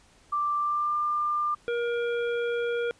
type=tone with pitch glide; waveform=sine; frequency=1177 to 1196.2 Hz; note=D6 to D6; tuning=+3 to +31 cents; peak=-24 dBFS; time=0.32-1.55 s; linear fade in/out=10 ms; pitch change=+28 cents; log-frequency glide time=0.58-0.95 s
type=harmonic tone; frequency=474.1 Hz; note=A#4; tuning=29 cents sharp; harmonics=1 / 3 / 5 / 7; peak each=-26 / -34 / -42 / -44 dBFS; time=1.68-2.91 s; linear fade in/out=0 ms
effects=pink hiss -59 dBFS RMS until 2.99 s + resampled to 22050 Hz